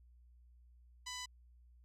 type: tone with low-pass filter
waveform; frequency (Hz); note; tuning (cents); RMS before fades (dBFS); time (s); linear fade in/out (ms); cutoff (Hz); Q
10% pulse; 997; B5; +16; -45; 1.06-1.26; 10; 8500; 1.9
effects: added 60 Hz sine -60 dBFS peak until 1.84 s